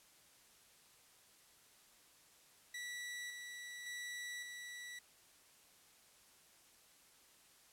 sawtooth tone with tremolo, 1950 Hz, B6, 23 cents flat, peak -40 dBFS, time 2.74-4.99 s, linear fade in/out 5 ms, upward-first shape square, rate 0.89 Hz, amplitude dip 35%, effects white hiss -66 dBFS RMS until 7.72 s + low-pass 12000 Hz 12 dB/octave

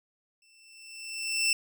20% pulse tone with exponential growth, 2678 Hz, E7, 27 cents sharp, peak -17 dBFS, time 0.42-1.53 s, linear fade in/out 2 ms, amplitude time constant 240 ms, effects none

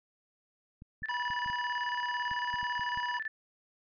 clicks, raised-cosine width 5 ms, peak -36 dBFS, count 10, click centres 0.821 / 1.022 / 1.303 / 1.461 / 1.5 / 2.314 / 2.541 / 2.63 / 2.795 / 2.974 s
sine tone with tremolo, 1758 Hz, A6, 2 cents flat, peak -32 dBFS, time 1.03-3.28 s, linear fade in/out 5 ms, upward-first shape square, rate 18 Hz, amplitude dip 80%
square tone, 975 Hz, B5, 23 cents flat, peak -34 dBFS, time 1.09-3.19 s, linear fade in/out 5 ms
effects resampled to 11025 Hz

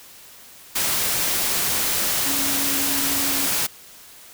sine tone in noise, 277.2 Hz, C#4, in tune, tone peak -30 dBFS, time 2.25-3.47 s, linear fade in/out 10 ms, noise white, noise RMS -22 dBFS, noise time 0.75-3.67 s, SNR -11 dB, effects white hiss -45 dBFS RMS until 4.33 s

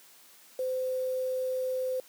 sine tone with quantisation, 514 Hz, C5, 31 cents flat, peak -28 dBFS, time 0.59-2 s, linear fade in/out 2 ms, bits 8, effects white hiss -56 dBFS RMS until 2.08 s + high-pass 200 Hz 12 dB/octave

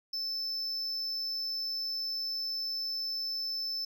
triangle tone, 5274 Hz, E8, in tune, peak -31 dBFS, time 0.13-3.85 s, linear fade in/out 5 ms, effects none

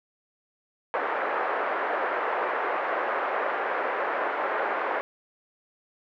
pink band-pass noise, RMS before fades -28 dBFS, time 0.94-5.01 s, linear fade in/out 0 ms, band 460 to 1800 Hz, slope 24 dB/octave, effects none

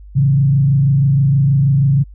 sine tone with frequency modulation, 137.8 Hz, C#3, 10 cents flat, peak -9 dBFS, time 0.15-2.04 s, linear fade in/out 20 ms, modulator 26.3 Hz, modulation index 0.59, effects added 50 Hz sine -34 dBFS peak until 2.14 s

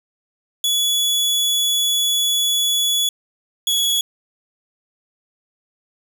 sawtooth tone pair in turn, 3400 / 3371 Hz, G#7 / G#7, +40 / +25 cents, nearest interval unison, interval 15 cents, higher first, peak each -13 / -13 dBFS, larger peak neither, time 0.64-3.09 / 3.67-4.01 s, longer first, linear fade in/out 2 ms, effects none

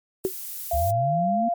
violet noise, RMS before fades -34 dBFS, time 0.24-0.91 s, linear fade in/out 5 ms
sine tone with exponential decay, 378.4 Hz, F#4, 39 cents sharp, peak -16 dBFS, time 0.25-0.33 s, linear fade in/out 0 ms, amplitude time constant 17 ms
sine tone with pitch glide, 686 to 692 Hz, F5 to F5, -31 to -16 cents, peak -21 dBFS, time 0.71-1.54 s, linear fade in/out 5 ms, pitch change +15 cents, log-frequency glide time 0.89-1.31 s
sine linear sweep, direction up, 62.5 to 238.6 Hz, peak -24 dBFS, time 0.73-1.49 s, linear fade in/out 10 ms
effects MP3 96 kbps

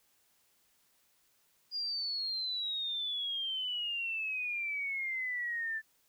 sine exponential sweep, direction down, 4879 to 1755 Hz, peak -33 dBFS, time 1.71-5.82 s, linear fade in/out 50 ms, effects white hiss -71 dBFS RMS until 6.08 s

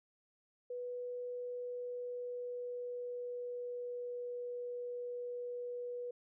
sine tone with pitch glide, 491.7 to 487.5 Hz, B4 to B4, -8 to -23 cents, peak -39 dBFS, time 0.7-6.11 s, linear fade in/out 5 ms, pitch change -15 cents, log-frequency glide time 1.28-4.31 s, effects none

